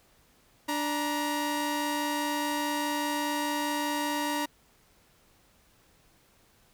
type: tone pair together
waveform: sawtooth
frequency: 293.7 / 946 Hz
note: D4 / A#5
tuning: 0 / +25 cents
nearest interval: octave + minor sixth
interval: 2025 cents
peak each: -27 dBFS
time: 0.68-4.46 s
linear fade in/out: 10 ms
effects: pink hiss -63 dBFS RMS until 6.73 s